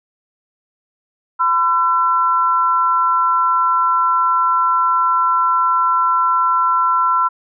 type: tone pair together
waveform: sine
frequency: 1011.4 / 1350 Hz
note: B5 / E6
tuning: +41 / +41 cents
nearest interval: perfect fourth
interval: 500 cents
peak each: -15 dBFS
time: 1.39-7.29 s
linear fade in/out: 20 ms
effects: none